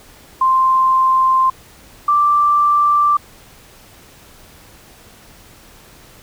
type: tone pair in turn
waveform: sine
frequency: 1046.5 / 1174.7 Hz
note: C6 / D6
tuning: 0 / 0 cents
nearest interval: major second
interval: 200 cents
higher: second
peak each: -10 dBFS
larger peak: neither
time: 0.41-1.5 / 2.08-3.17 s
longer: neither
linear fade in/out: 5 ms
effects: pink hiss -44 dBFS RMS until 6.22 s